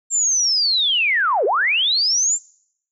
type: linear two-way sweep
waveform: sine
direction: down then up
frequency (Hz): 7459 to 370 to 7459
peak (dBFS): -15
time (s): 0.1-2.39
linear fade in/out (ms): 50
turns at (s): 1.45
effects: noise-tail reverb RT60 0.7 s tail -24 dB re dry